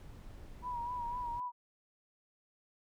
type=noise; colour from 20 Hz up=brown; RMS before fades=-49 dBFS; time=0-1.4 s; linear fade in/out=0 ms
type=tone with vibrato; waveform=sine; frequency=967 Hz; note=B5; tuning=37 cents flat; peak=-36 dBFS; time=0.62-1.52 s; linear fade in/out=50 ms; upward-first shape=sine; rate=4 Hz; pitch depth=51 cents each way
effects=none